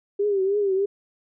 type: tone with vibrato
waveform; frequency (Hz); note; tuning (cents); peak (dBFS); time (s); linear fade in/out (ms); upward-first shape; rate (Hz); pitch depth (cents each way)
sine; 396.7; G4; +21; -19; 0.19-0.86; 10; triangle; 3.2; 100
effects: none